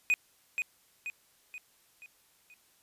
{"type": "tone with echo", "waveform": "triangle", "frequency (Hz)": 2489, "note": "D#7", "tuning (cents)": 0, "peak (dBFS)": -21, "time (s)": [0.1, 0.14], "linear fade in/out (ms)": 0, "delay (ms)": 480, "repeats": 5, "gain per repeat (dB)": -6, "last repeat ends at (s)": 2.54, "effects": ["white hiss -66 dBFS RMS until 2.82 s", "resampled to 32000 Hz"]}